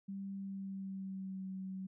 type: tone with pitch glide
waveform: sine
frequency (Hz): 196 to 189.54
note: G3 to F#3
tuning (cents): 0 to +42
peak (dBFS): -40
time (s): 0.08-1.87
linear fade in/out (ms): 10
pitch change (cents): -58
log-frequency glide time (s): 0.34-1.48
effects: none